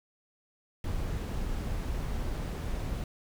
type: noise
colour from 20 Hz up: brown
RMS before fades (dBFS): -33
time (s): 0.84-3.04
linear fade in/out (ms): 2
effects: none